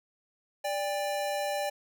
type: tone pair together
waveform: square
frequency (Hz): 584.7 / 800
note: D5 / G5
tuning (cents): -8 / +35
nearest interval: perfect fourth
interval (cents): 543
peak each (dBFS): -32 / -34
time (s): 0.64-1.7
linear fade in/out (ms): 10
effects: none